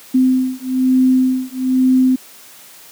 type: beating tone pair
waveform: sine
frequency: 257.3 / 258.4 Hz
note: C4 / C4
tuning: -29 / -21 cents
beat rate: 1.1 Hz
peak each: -14 dBFS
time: 0.14-2.16 s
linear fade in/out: 10 ms
effects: white hiss -41 dBFS RMS until 2.91 s + high-pass 150 Hz 12 dB/octave